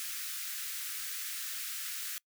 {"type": "high-pass noise", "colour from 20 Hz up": "white", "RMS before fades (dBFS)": -39, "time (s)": [0, 2.18], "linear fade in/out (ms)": 0, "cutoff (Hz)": 1300, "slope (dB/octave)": 48, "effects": ["noise-tail reverb RT60 0.1 s tail -24 dB re dry"]}